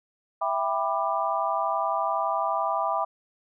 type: chord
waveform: sine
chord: E minor seventh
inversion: none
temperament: just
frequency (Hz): 659.3 / 791.1 / 988.9 / 1186.7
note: E5 / G5 / B5 / D6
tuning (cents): 0 / +16 / +2 / +18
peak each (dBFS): -29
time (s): 0.41-3.05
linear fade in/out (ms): 10
effects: none